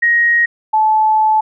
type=tone pair in turn; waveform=sine; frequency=1881 / 867.4 Hz; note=A#6 / A5; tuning=+15 / -25 cents; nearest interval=octave + minor second; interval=1340 cents; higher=first; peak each=-9 dBFS; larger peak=neither; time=0.02-0.46 / 0.73-1.41 s; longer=second; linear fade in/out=10 ms; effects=none